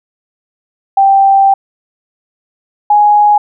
sine tone pair in turn, 784 / 831.9 Hz, G5 / G#5, 0 / +3 cents, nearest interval minor second, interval 103 cents, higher second, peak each -4 dBFS, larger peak neither, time 0.97-1.54 / 2.9-3.38 s, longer first, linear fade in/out 5 ms, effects none

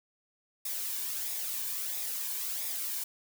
blue noise with flanger, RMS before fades -35 dBFS, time 0.65-3.04 s, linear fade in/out 5 ms, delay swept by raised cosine 0.67 to 1.54 ms, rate 1.5 Hz, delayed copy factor -0.5, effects none

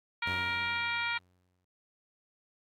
harmonic tone, 470 Hz, A#4, 14 cents sharp, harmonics 2 / 3 / 4 / 5 / 6 / 7 / 8 / 9, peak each -38 / -36 / -38 / -34 / -48 / -41 / -47 / -48 dBFS, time 0.22-1.18 s, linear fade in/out 5 ms
sawtooth tone with exponential decay, 90.7 Hz, F#2, 34 cents flat, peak -33 dBFS, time 0.27-1.65 s, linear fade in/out 5 ms, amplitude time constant 300 ms
effects AAC 48 kbps

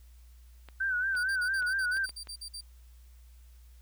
clicks, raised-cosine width 0.3 ms, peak -32 dBFS, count 6, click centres 0.687 / 1.152 / 1.624 / 1.969 / 2.093 / 2.272 s
sine tone with vibrato, 1519 Hz, F#6, 45 cents sharp, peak -27 dBFS, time 0.8-2.06 s, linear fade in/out 10 ms, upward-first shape sine, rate 4.4 Hz, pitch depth 79 cents each way
30% pulse tone bursts, 4684 Hz, D8, 5 cents flat, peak -36 dBFS, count 12, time 1.16-2.611 s, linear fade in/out 10 ms, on 76 ms, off 49 ms
effects added 60 Hz sine -51 dBFS peak until 3.81 s + white hiss -67 dBFS RMS until 3.81 s

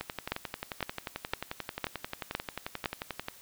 two click trains, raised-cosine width 0.3 ms, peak -18 / -13 dBFS, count 38 / 6, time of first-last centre 0.01-3.284 / 0.32-2.858 s, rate 11.3 / 1.97 Hz, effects white hiss -54 dBFS RMS until 3.41 s

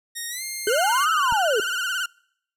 5% pulse tone with pitch glide, 1864.7 to 2117 Hz, A#6 to C7, 0 to +20 cents, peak -18 dBFS, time 0.15-1.06 s, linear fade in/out 20 ms, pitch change +220 cents, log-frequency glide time 0.29-0.43 s
30% pulse tone with vibrato, 1462 Hz, F#6, 21 cents flat, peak -21 dBFS, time 0.67-2.06 s, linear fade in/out 5 ms, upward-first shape sine, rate 18 Hz, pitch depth 94 cents each way
sine linear two-way sweep, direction up then down, 392 to 1340 to 392 Hz, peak -19 dBFS, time 0.67-1.6 s, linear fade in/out 2 ms, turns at 1.11 s
click, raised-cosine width 5 ms, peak -23 dBFS, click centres 1.324 s
effects noise-tail reverb RT60 0.7 s tail -26 dB re dry + low-pass 12000 Hz 12 dB/octave

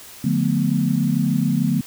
sine chord, B half-diminished seventh, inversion first, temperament equal with one note detuned, 146.83 / 178.08 / 220 / 246.9 Hz, D3 / F3 / A3 / B3, 0 / +34 / 0 / 0 cents, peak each -22 dBFS, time 0.24-1.81 s, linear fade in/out 5 ms, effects white hiss -41 dBFS RMS until 1.86 s

